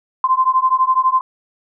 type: beating tone pair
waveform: sine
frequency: 1033 / 1045 Hz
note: C6 / C6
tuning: -22 / -2 cents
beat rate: 12 Hz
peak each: -15 dBFS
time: 0.24-1.21 s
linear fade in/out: 2 ms
effects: none